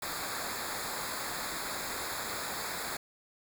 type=noise with comb filter; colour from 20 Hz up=pink; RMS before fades=-37 dBFS; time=0.02-2.97 s; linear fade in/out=5 ms; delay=0.34 ms; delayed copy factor=-0.85; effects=none